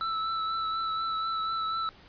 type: tone with vibrato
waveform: square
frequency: 1318.5 Hz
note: E6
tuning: in tune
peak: -29 dBFS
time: 0.01-1.89 s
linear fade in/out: 0 ms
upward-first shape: triangle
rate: 4.1 Hz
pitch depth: 21 cents each way
effects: pink hiss -54 dBFS RMS until 2.08 s + resampled to 11025 Hz